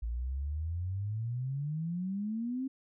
sine exponential sweep, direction up, 55.2 to 270 Hz, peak -32 dBFS, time 0.02-2.68 s, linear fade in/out 10 ms, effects none

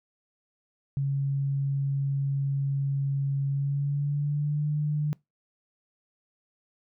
sine tone with pitch glide, 138.59 to 149.4 Hz, C#3 to D3, 0 to +30 cents, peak -24 dBFS, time 0.97-5.13 s, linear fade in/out 0 ms, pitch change +130 cents, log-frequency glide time 3.48-4.69 s, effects noise-tail reverb RT60 0.2 s tail -24 dB re dry

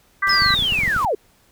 sine chord, G major, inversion second, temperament equal, 1174.7 / 1568 / 1975.5 Hz, D6 / G6 / B6, 0 / 0 / 0 cents, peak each -20 dBFS, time 0.22-0.55 s, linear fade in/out 10 ms
pink noise, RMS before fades -35 dBFS, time 0.27-1.05 s, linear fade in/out 0 ms
sine linear sweep, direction down, 5250 to 366.7 Hz, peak -17 dBFS, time 0.29-1.15 s, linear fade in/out 5 ms
clicks, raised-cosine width 5 ms, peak -16 dBFS, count 12, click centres 0.421 / 0.462 / 0.505 / 0.54 / 0.591 / 0.624 / 0.723 / 0.789 / 0.835 / 0.878 / 0.964 / 1.047 s
effects pink hiss -57 dBFS RMS until 1.51 s

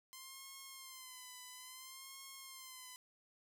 5% pulse tone with vibrato, 1040 Hz, C6, 11 cents flat, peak -39 dBFS, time 0.13-2.96 s, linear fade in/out 0 ms, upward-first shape sine, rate 0.59 Hz, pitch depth 67 cents each way, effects 12-bit

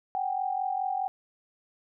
sine tone pair together, 754 / 798.8 Hz, F#5 / G5, +32 / +32 cents, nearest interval minor second, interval 100 cents, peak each -29 / -31 dBFS, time 0.15-1.08 s, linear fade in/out 0 ms, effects none

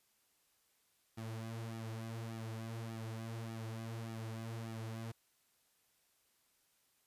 sawtooth tone with flanger, 113 Hz, A2, 47 cents sharp, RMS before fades -44 dBFS, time 1.17-5.12 s, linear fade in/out 10 ms, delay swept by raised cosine 1.9 to 6.7 ms, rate 1.7 Hz, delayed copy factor -0.75, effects white hiss -75 dBFS RMS until 7.06 s + resampled to 32000 Hz

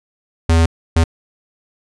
square tone bursts at uneven times, 82.41 Hz, E2, in tune, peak -10 dBFS, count 2, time 0.49-0.66 / 0.96-1.04 s, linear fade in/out 5 ms, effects resampled to 22050 Hz

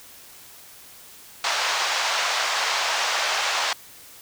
pink band-pass noise, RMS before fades -24 dBFS, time 1.44-3.73 s, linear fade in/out 2 ms, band 700 to 6400 Hz, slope 24 dB/octave, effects white hiss -46 dBFS RMS until 4.21 s

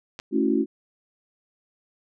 clicks, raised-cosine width 0.2 ms, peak -19 dBFS, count 2, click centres 0.191 / 0.199 s
sine chord, F# minor seventh, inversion first, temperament equal, 220 / 277.2 / 329.6 / 370 Hz, A3 / C#4 / E4 / F#4, 0 / 0 / 0 / 0 cents, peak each -25 / -23 / -25 / -26 dBFS, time 0.31-0.66 s, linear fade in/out 50 ms
effects none

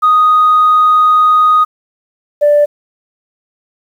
sine tone pair in turn, 1244.5 / 587.3 Hz, D#6 / D5, 0 / 0 cents, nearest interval octave + minor second, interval 1300 cents, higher first, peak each -4 dBFS, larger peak neither, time 0.02-1.65 / 2.41-2.66 s, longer first, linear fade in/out 20 ms, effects tanh soft clip ceiling -2 dBFS + 7-bit

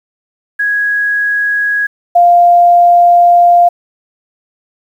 sine tone pair in turn, 1661.2 / 698.4 Hz, G#6 / F5, 0 / 0 cents, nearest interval octave + minor third, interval 1500 cents, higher first, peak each -10 / -3 dBFS, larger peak second, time 0.59-1.87 / 2.15-3.69 s, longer second, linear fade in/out 10 ms, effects 7-bit

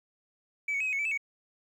sine tone with pitch steps, 2298 / 2225 / 2555 / 2521 / 2203 / 2312 / 2623 / 2236 Hz, D7 / C#7 / D#7 / D#7 / C#7 / D7 / E7 / C#7, -38 / +6 / +45 / +22 / -11 / -28 / -9 / +14 cents, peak -26 dBFS, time 0.68-1.176 s, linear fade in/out 5 ms, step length 62 ms, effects tanh soft clip ceiling -25 dBFS + 10-bit

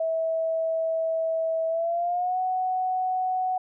sine tone with pitch glide, 650 to 742.4 Hz, E5 to F#5, -24 to +6 cents, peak -23 dBFS, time 0-3.58 s, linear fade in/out 5 ms, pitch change +230 cents, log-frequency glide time 1.68-2.39 s, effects none

